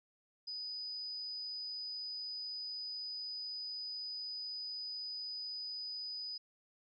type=tone; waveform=sine; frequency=4978 Hz; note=D#8; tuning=in tune; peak=-40 dBFS; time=0.47-6.38 s; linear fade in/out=10 ms; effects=none